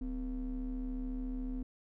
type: ring-modulated tone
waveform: triangle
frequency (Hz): 110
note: A2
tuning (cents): 0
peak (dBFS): -30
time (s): 0.01-1.63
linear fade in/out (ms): 5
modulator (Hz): 147
effects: none